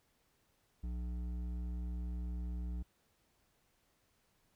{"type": "tone with hard clipping", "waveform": "triangle", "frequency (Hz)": 60, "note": "B1", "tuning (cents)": -49, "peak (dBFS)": -39, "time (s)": [0.83, 2.83], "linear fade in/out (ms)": 10, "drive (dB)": 13, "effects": ["pink hiss -75 dBFS RMS until 4.55 s"]}